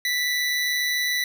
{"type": "tone with amplitude modulation", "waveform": "25% pulse", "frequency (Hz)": 1975.5, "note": "B6", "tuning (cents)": 0, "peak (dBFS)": -17, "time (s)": [0.05, 1.24], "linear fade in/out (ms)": 2, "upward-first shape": "sine", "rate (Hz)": 147, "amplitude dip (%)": 30, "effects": []}